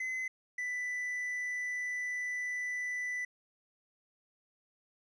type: tone pair in turn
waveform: triangle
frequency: 2038 / 1985.7 Hz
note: C7 / B6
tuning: -46 / +9 cents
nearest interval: unison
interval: 45 cents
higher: first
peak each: -32 / -32 dBFS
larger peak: neither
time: 0-0.28 / 0.58-3.25 s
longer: second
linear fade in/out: 5 ms
effects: resampled to 22050 Hz + 12-bit